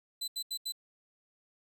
sawtooth tone bursts, 4024 Hz, B7, 32 cents sharp, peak -31 dBFS, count 4, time 0.21-0.723 s, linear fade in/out 10 ms, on 69 ms, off 79 ms, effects none

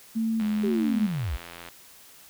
sine tone with vibrato, 217.8 Hz, A3, 17 cents flat, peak -23 dBFS, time 0.15-1.08 s, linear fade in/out 20 ms, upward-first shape square, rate 1.9 Hz, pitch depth 49 cents each way
click train, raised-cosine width 0.3 ms, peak -24 dBFS, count 111, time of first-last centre 0.4-1.687 s, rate 85.5 Hz
sine linear sweep, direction down, 409.3 to 48.5 Hz, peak -26 dBFS, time 0.63-1.37 s, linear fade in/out 10 ms
effects white hiss -51 dBFS RMS until 2.29 s

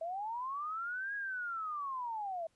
sine linear two-way sweep, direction up then down, 639 to 1661.2 to 639 Hz, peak -36 dBFS, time 0.01-2.47 s, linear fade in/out 5 ms, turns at 1.15 s, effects pink hiss -75 dBFS RMS until 2.55 s + resampled to 24000 Hz

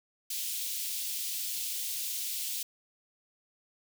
white high-pass noise, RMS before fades -35 dBFS, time 0.3-2.63 s, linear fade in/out 5 ms, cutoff 2800 Hz, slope 24 dB/octave, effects none

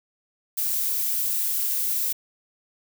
violet noise, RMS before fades -25 dBFS, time 0.57-2.13 s, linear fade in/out 10 ms, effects none

